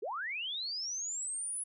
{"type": "linear sweep", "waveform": "sine", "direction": "up", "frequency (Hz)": [349.8, 10340], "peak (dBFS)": -35, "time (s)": [0.02, 1.64], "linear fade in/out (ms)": 10, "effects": []}